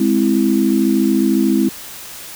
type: chord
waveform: sine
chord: Ab augmented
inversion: none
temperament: equal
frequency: 207.7 / 261.6 / 329.6 Hz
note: Ab3 / C4 / E4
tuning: 0 / 0 / 0 cents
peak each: -16 dBFS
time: 0-1.69 s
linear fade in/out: 5 ms
effects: white hiss -33 dBFS RMS until 2.35 s